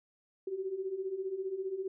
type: beating tone pair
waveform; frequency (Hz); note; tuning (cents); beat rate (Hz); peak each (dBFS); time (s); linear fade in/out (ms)
sine; 370 / 385; F#4 / G4; 0 / -31; 15; -40 / -35; 0.47-1.88; 5
effects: none